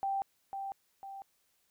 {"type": "tone with echo", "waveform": "sine", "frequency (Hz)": 784, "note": "G5", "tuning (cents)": 0, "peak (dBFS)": -30, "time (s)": [0.03, 0.22], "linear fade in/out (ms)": 0, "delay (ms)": 500, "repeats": 2, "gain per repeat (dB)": -6, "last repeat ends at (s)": 1.22, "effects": ["white hiss -74 dBFS RMS until 1.7 s"]}